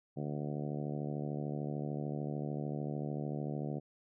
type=harmonic tone; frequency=73.42 Hz; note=D2; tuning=in tune; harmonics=2 / 3 / 4 / 5 / 6 / 7 / 8 / 9 / 10; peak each=-38 / -42 / -44 / -46 / -48 / -49 / -50 / -51 / -52 dBFS; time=0.16-3.8 s; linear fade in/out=20 ms; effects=none